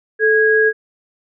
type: tone pair together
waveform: sine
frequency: 436.8 / 1649 Hz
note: A4 / G#6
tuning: -13 / -13 cents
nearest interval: octave + major seventh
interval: 2300 cents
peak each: -13 dBFS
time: 0.19-0.73 s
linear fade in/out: 50 ms
effects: none